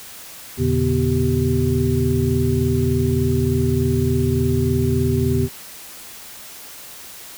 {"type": "tone cluster", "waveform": "sine", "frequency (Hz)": [84, 120.2, 143.6, 246, 387.3], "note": ["E2", "B2", "D3", "B3", "G4"], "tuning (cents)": [33, -46, -39, -7, -21], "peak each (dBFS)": -22, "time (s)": [0.57, 5.49], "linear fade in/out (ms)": 50, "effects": ["white hiss -38 dBFS RMS until 7.37 s"]}